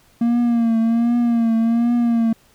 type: tone with vibrato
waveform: triangle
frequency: 232.5 Hz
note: A#3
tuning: 4 cents flat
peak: -12 dBFS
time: 0.21-2.33 s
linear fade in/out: 5 ms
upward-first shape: triangle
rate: 1.3 Hz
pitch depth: 60 cents each way
effects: pink hiss -55 dBFS RMS until 2.54 s